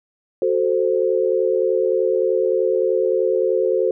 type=chord; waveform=sine; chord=F# diminished; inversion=none; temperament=equal; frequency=370 / 440 / 523.3 Hz; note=F#4 / A4 / C5; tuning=0 / 0 / 0 cents; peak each=-20 dBFS; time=0.42-3.91 s; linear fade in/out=2 ms; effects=none